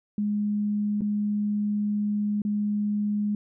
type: tone with dropouts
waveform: sine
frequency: 207.7 Hz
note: G#3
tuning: in tune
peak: -23 dBFS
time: 0.18-3.35 s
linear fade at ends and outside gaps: 2 ms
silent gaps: 1.009-1.018 / 2.419-2.45 s
effects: none